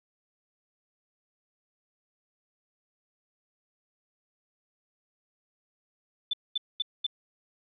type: tone bursts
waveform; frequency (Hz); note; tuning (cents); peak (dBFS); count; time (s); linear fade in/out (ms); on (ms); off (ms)
sine; 3520; A7; 0; -25; 4; 6.31-7.066; 5; 24; 220
effects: none